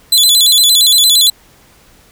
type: tone with vibrato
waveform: sawtooth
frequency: 3729 Hz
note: A#7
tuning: in tune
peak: -3 dBFS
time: 0.12-1.3 s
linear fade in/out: 5 ms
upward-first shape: square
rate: 8.7 Hz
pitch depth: 140 cents each way
effects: pink hiss -46 dBFS RMS until 2.11 s